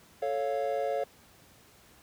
triangle chord, A augmented, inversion none, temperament equal, 440 / 554.4 / 698.5 Hz, A4 / C#5 / E#5, 0 / 0 / 0 cents, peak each -32 / -29 / -31 dBFS, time 0.22-1.04 s, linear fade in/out 5 ms, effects pink hiss -58 dBFS RMS until 2.02 s + high-pass 60 Hz 12 dB/octave

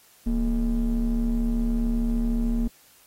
triangle ring-modulated tone, 98.3 Hz, G2, 5 cents sharp, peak -16 dBFS, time 0.26-2.68 s, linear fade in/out 10 ms, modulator 135 Hz, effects white hiss -56 dBFS RMS until 3.06 s + AAC 48 kbps

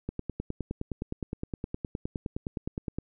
click train, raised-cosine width 3 ms, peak -19 dBFS, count 29, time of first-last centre 0.09-2.986 s, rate 9.67 Hz, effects none

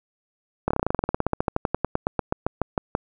slowing click train, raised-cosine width 1 ms, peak -7 dBFS, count 30, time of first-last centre 0.68-2.951 s, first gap 26 ms, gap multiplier 1.07, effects none

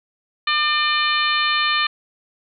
harmonic tone, 600 Hz, D5, 37 cents sharp, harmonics 2 / 3 / 4 / 5 / 6 / 7, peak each -21 / -23 / -24 / -25 / -26 / -26 dBFS, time 0.47-1.87 s, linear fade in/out 5 ms, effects none

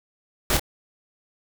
pink noise with echo, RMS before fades -21 dBFS, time 0.5-0.57 s, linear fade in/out 2 ms, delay 26 ms, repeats 1, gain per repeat -5 dB, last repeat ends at 0.596 s, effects none

